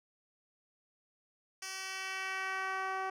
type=tone with band-pass filter sweep; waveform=10% pulse; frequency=381 Hz; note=G4; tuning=49 cents flat; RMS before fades=-38 dBFS; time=1.62-3.1 s; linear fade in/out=5 ms; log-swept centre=5700 to 780 Hz; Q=1; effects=none